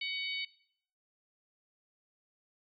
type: harmonic tone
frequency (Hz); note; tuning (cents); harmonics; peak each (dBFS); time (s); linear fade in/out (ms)
749; F#5; +21; 3 / 4 / 5 / 6; -37 / -39 / -41 / -43; 0.01-0.45; 5
effects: noise-tail reverb RT60 0.6 s tail -18 dB re dry + MP3 64 kbps